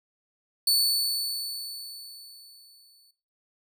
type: tone with exponential decay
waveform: sawtooth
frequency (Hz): 4468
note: C#8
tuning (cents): +13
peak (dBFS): -16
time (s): 0.67-3.11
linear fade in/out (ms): 5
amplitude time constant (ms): 530
effects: noise-tail reverb RT60 0.4 s tail -17 dB re dry